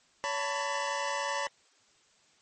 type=tone cluster; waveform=25% pulse; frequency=565 / 893 / 996 Hz; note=C#5 / A5 / B5; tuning=+33 / +25 / +14 cents; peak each=-31 dBFS; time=0.24-1.47 s; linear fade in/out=0 ms; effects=white hiss -65 dBFS RMS until 2.41 s + MP3 32 kbps